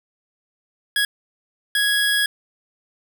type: tone bursts at uneven times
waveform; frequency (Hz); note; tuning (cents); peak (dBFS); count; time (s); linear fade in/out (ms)
25% pulse; 1664; G#6; +3; -13; 2; 0.96-1.05 / 1.75-2.26; 2
effects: none